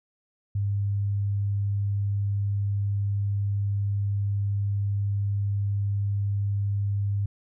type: tone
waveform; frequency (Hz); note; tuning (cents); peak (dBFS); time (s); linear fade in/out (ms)
sine; 100.7; G2; +47; -23; 0.55-7.26; 5
effects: none